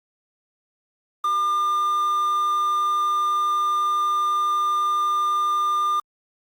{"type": "tone with quantisation", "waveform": "triangle", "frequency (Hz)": 1202, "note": "D6", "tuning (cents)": 40, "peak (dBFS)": -17, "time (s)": [1.24, 6], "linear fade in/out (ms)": 5, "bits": 7, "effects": ["Opus 48 kbps"]}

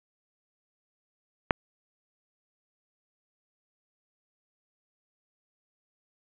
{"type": "click", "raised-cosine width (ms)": 0.5, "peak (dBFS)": -5, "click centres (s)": 1.508, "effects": ["resampled to 8000 Hz", "7-bit"]}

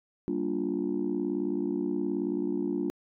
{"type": "chord", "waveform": "sine", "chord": "G minor seventh", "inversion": "none", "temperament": "just", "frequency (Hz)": [196, 235.2, 294, 352.8], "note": ["G3", "Bb3", "D4", "F4"], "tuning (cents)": [0, 16, 2, 18], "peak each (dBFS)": [-34, -34, -30, -31], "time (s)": [0.28, 2.9], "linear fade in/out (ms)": 0, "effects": ["tanh soft clip ceiling -20 dBFS"]}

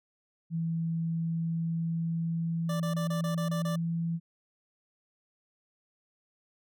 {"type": "tone with pitch glide", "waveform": "sine", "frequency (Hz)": [164.81, 166.92], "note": ["E3", "E3"], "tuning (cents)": [0, 22], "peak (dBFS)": -28, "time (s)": [0.5, 4.2], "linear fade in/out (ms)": 50, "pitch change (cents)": 22, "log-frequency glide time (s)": [0.96, 3.9]}
{"type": "tone bursts", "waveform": "25% pulse", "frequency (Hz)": 587.3, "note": "D5", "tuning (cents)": 0, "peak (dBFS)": -31, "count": 8, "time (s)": [2.69, 3.759], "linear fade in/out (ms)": 5, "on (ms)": 110, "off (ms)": 27}
{"effects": []}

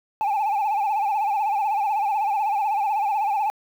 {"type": "tone with vibrato", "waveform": "sine", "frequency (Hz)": 830.6, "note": "G#5", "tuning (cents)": 0, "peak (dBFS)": -17, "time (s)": [0.21, 3.5], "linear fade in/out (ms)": 0, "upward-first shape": "sine", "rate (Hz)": 16, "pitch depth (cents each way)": 100, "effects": ["tanh soft clip ceiling -19 dBFS", "8-bit"]}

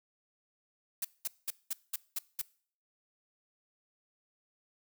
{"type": "noise bursts", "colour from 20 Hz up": "blue", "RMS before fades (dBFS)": -34, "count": 7, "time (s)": [1.02, 2.416], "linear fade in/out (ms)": 5, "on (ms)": 28, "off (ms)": 200, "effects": ["noise-tail reverb RT60 0.5 s tail -22 dB re dry"]}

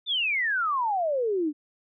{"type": "exponential sweep", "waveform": "sine", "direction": "down", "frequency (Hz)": [3648, 284.8], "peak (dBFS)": -23, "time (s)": [0.06, 1.53], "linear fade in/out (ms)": 50, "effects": []}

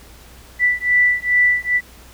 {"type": "beating tone pair", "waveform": "sine", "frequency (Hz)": [1972, 1974.4], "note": ["B6", "B6"], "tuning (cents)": [-3, -1], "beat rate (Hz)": 2.4, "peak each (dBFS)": -16, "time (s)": [0.59, 1.81], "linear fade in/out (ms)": 50, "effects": ["added 60 Hz sine -44 dBFS peak until 2.13 s", "pink hiss -45 dBFS RMS until 2.13 s"]}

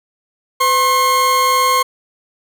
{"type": "tone pair together", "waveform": "40% pulse", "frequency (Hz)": [504.6, 1072], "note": ["B4", "C6"], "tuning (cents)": [37, 42], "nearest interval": "octave + minor second", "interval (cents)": 1305, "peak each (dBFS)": [-20, -11], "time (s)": [0.6, 1.83], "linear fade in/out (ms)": 10, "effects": []}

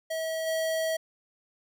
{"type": "tone with level steps", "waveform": "square", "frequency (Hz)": 644, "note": "E5", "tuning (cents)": -41, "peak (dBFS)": [-30, -27], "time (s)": [0.1, 0.97], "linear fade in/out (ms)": 10, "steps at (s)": 0.46, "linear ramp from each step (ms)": 20, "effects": []}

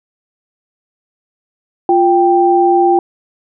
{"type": "tone pair together", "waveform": "sine", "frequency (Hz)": [349.9, 785.5], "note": ["F4", "G5"], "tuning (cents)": [3, 3], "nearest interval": "octave + major second", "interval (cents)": 1400, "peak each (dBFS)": -10, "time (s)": [1.89, 2.99], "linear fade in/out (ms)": 2, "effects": []}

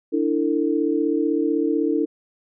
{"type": "chord", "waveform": "sine", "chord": "D suspended second", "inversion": "none", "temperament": "equal with one note detuned", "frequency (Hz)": [293.7, 329.6, 449.8], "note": ["D4", "E4", "A4"], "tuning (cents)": [0, 0, 38], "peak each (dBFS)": [-22, -22, -24], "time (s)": [0.12, 2.06], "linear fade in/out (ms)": 20, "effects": []}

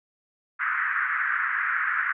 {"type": "band-pass noise", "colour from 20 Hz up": "pink", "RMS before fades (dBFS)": -26, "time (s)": [0.59, 2.13], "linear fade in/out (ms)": 20, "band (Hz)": [1300, 1900], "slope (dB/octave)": 48, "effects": []}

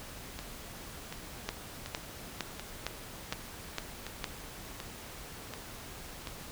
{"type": "two click trains", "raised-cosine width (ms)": 0.2, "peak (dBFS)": [-15, -22], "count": [7, 9], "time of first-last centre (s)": [[1.49, 4.242], [0.39, 6.272]], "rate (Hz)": [2.18, 1.36], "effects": ["pink hiss -46 dBFS RMS until 6.51 s"]}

